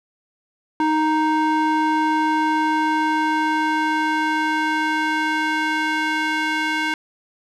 square tone with band-pass filter sweep, 311.1 Hz, D#4, in tune, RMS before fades -20 dBFS, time 0.8-6.94 s, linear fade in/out 2 ms, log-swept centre 810 to 1900 Hz, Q 1.3, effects none

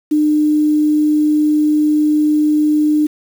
sine tone with quantisation, 302.2 Hz, D4, 50 cents sharp, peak -10 dBFS, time 0.11-3.07 s, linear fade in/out 10 ms, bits 6, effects none

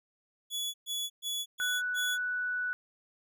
sawtooth tone bursts, 3400 Hz, G#7, 40 cents sharp, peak -29 dBFS, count 5, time 0.5-2.18 s, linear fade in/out 50 ms, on 240 ms, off 120 ms
sine tone, 1482 Hz, F#6, 2 cents sharp, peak -30 dBFS, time 1.6-2.73 s, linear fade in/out 0 ms
effects none

